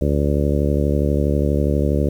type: harmonic tone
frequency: 72.3 Hz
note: D2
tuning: 27 cents flat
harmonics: 1 / 2 / 3 / 4 / 5 / 6 / 7 / 8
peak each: -19 / -22 / -24 / -25 / -26 / -27 / -27 / -28 dBFS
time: 0.01-2.09 s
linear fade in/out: 5 ms
effects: 8-bit